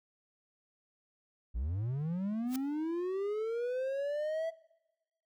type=linear sweep; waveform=triangle; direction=up; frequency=51.1 to 663 Hz; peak=-30 dBFS; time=1.54-4.51 s; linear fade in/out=20 ms
type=noise with exponential growth; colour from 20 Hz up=white; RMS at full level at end=-38 dBFS; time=2.46-2.56 s; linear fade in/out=2 ms; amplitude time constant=21 ms
effects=noise-tail reverb RT60 1.0 s tail -22 dB re dry